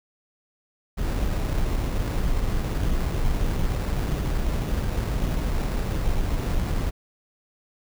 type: noise with sample-and-hold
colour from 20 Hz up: brown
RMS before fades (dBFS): -24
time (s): 0.97-6.91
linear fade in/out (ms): 20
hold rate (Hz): 3150
effects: none